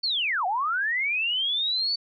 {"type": "linear two-way sweep", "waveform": "sine", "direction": "down then up", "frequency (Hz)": [4557, 700, 4557], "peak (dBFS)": -23, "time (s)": [0.03, 1.96], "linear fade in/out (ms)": 10, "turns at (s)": 0.46, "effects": []}